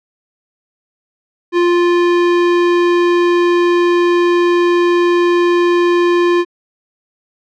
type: tone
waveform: square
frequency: 349.2 Hz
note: F4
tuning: in tune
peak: -10 dBFS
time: 1.52-6.45 s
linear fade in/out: 50 ms
effects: low-pass 3000 Hz 12 dB/octave